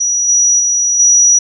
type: tone with level steps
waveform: sine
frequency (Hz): 5830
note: F#8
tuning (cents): -26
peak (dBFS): -11 / -7 / -10 / -5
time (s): 0-1.39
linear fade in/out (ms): 10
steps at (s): 0.28 / 0.59 / 0.99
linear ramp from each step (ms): 10
effects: none